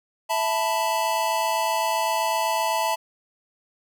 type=chord; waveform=square; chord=E suspended fourth; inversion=none; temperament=equal; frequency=659.3 / 880 / 987.8 Hz; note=E5 / A5 / B5; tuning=0 / 0 / 0 cents; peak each=-28 / -25 / -28 dBFS; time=0.29-2.96 s; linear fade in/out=20 ms; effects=none